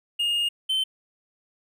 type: tone pair in turn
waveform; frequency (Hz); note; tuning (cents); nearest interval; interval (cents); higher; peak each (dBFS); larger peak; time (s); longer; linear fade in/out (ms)
triangle; 2841 / 3084; F7 / G7; +29 / -29; minor second; 142; second; -20; neither; 0.19-0.49 / 0.69-0.84; first; 10
effects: none